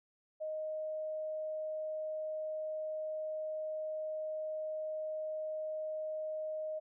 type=tone; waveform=sine; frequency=622.3 Hz; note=D#5; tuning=in tune; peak=-36 dBFS; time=0.4-6.8 s; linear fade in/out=20 ms; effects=none